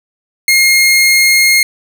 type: tone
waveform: sawtooth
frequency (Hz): 2140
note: C7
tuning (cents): +38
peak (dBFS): -3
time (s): 0.48-1.63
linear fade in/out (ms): 2
effects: none

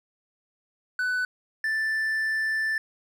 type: tone pair in turn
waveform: triangle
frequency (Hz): 1496 / 1764.9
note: F#6 / A6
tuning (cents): +19 / +5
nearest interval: minor third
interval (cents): 286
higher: second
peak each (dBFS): -22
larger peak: neither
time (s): 0.99-1.25 / 1.64-2.78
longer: second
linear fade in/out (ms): 2
effects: none

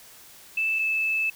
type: tone pair in turn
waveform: sine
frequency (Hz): 2636 / 2621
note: E7 / E7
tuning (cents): -1 / -11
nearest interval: unison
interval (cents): 10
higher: first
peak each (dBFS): -22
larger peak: neither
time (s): 0.57-0.79 / 0.79-1.3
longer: second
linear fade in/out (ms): 5
effects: white hiss -49 dBFS RMS until 1.35 s

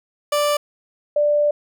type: tone pair in turn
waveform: 30% pulse / sine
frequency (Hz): 587.3 / 589.5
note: D5 / D5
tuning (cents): 0 / +6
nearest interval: unison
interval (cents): 6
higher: second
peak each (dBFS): -14 / -14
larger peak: neither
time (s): 0.32-0.57 / 1.16-1.51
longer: second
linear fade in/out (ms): 5
effects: none

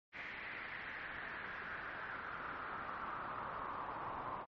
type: noise with band-pass filter sweep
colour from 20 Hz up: brown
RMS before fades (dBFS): -45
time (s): 0.12-4.46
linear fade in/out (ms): 50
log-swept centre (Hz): 2100 to 1000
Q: 3.8
effects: low-pass 4000 Hz 12 dB/octave + MP3 32 kbps

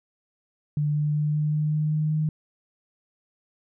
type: tone with pitch steps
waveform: sine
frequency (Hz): 148.4 / 149.26 / 150.12 / 150.99 / 151.87 / 152.75 / 153.63 / 154.52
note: D3 / D3 / D3 / D3 / D#3 / D#3 / D#3 / D#3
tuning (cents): +18 / +28 / +38 / +48 / -42 / -32 / -22 / -12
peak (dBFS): -21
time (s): 0.77-2.29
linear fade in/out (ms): 2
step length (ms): 190
effects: none

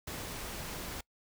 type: noise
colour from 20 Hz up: pink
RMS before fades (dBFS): -41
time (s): 0.07-1.01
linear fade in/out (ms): 5
effects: noise-tail reverb RT60 0.1 s tail -24 dB re dry

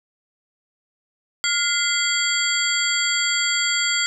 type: tone cluster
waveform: sine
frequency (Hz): 1410 / 2056 / 3282 / 4600 / 7380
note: F6 / C7 / G#7 / D8 / A#8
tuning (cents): +16 / -31 / -21 / -37 / -18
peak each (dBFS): -25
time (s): 1.44-4.06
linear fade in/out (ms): 0
effects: none

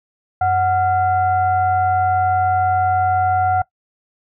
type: tone with frequency modulation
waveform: sine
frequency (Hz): 740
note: F#5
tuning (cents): 0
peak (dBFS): -13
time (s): 0.41-3.62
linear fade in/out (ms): 5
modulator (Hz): 647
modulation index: 0.57
effects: noise-tail reverb RT60 0.1 s tail -20 dB re dry

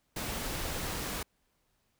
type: noise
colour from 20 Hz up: pink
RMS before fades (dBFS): -36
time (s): 0.16-1.23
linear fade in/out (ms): 5
effects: pink hiss -75 dBFS RMS until 1.99 s

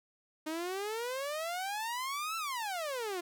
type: exponential two-way sweep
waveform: sawtooth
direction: up then down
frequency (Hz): 305.7 to 1351 to 339.7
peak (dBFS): -31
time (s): 0.46-3.21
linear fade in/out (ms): 10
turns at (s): 2.37
effects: none

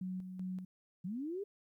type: tone with tremolo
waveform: sine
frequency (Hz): 185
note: F#3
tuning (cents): 0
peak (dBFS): -37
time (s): 0.01-0.65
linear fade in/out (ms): 5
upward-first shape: square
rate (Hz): 2.6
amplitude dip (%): 50
type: linear sweep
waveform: sine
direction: up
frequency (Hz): 166.1 to 417.7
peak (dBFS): -37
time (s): 1.04-1.44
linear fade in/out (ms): 10
effects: 13-bit

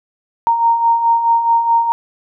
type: beating tone pair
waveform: sine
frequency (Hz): 923 / 927.7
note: A#5 / A#5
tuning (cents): -17 / -9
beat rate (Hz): 4.7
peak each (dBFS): -19 / -11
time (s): 0.47-1.92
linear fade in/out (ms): 0
effects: none

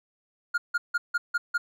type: tone bursts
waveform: triangle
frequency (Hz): 1417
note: F6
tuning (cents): +25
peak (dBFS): -20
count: 6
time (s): 0.54-1.58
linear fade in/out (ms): 10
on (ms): 40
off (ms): 160
effects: none

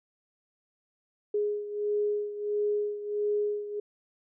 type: beating tone pair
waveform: sine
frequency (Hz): 415.3 / 416.8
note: G#4 / G#4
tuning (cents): 0 / +6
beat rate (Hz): 1.5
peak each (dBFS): -28 / -33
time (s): 1.34-3.8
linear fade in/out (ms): 5
effects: none

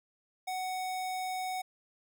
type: tone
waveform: square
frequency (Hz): 744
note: F#5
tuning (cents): +9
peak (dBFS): -34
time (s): 0.47-1.62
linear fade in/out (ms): 10
effects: none

